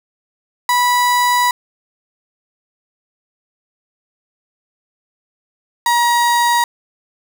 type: tone pair in turn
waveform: 35% pulse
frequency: 981 / 952 Hz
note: B5 / A#5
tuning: -12 / +36 cents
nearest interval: minor second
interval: 52 cents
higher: first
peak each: -10 dBFS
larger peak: neither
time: 0.69-1.51 / 5.86-6.64 s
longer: first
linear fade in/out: 2 ms
effects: none